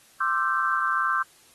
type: tone cluster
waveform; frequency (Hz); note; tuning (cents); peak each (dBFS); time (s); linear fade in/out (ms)
sine; 1057 / 1179 / 1341 / 1555; C6 / D6 / E6 / G6; +17 / +6 / +29 / -14; -29 / -27 / -27 / -26; 0.2-1.23; 10
effects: white hiss -56 dBFS RMS until 1.54 s + AAC 32 kbps